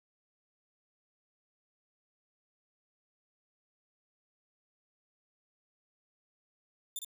10% pulse tone with echo, 3569 Hz, A7, 24 cents sharp, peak -28 dBFS, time 6.96-6.99 s, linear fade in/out 2 ms, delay 57 ms, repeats 1, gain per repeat -5 dB, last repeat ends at 7.047 s, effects none

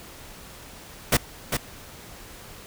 pink noise with echo, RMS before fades -18 dBFS, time 1.12-1.17 s, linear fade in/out 5 ms, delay 400 ms, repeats 1, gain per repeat -6 dB, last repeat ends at 1.57 s, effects pink hiss -44 dBFS RMS until 2.66 s

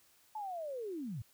sine linear sweep, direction down, 880 to 97 Hz, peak -38 dBFS, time 0.35-1.22 s, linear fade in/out 5 ms, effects white hiss -67 dBFS RMS until 1.33 s

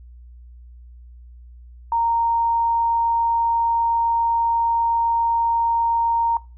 sine tone, 927 Hz, A#5, 10 cents flat, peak -17 dBFS, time 1.92-6.37 s, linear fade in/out 2 ms, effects noise-tail reverb RT60 0.3 s tail -21 dB re dry + added 60 Hz sine -40 dBFS peak until 6.57 s

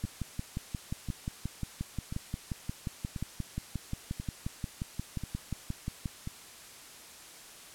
two click trains, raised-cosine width 5 ms, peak -24 / -21 dBFS, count 7 / 35, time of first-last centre 0.05-6.274 / 0.04-6.058 s, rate 0.964 / 5.65 Hz, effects white hiss -50 dBFS RMS until 7.74 s + low-pass 11000 Hz 12 dB/octave

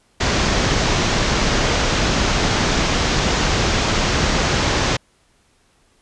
pink low-pass noise, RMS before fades -18 dBFS, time 0.2-4.97 s, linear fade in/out 10 ms, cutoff 6800 Hz, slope 48 dB/octave, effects pink hiss -59 dBFS RMS until 6.01 s + resampled to 24000 Hz

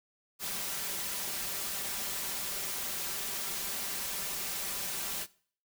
white noise with comb filter, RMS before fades -36 dBFS, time 0.39-5.27 s, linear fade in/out 50 ms, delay 5.1 ms, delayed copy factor +0.5, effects noise-tail reverb RT60 0.5 s tail -21 dB re dry

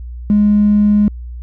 triangle tone with tanh clipping, 207.7 Hz, G#3, in tune, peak -7 dBFS, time 0.3-1.08 s, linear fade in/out 0 ms, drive 1 dB, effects added 60 Hz sine -25 dBFS peak until 1.42 s

